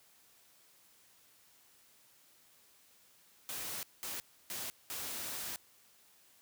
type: noise bursts at uneven times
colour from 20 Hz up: white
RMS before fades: -41 dBFS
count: 4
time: 3.49-3.83 / 4.03-4.2 / 4.5-4.7 / 4.9-5.56 s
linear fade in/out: 0 ms
effects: white hiss -65 dBFS RMS until 6.41 s + high-pass 60 Hz 12 dB/octave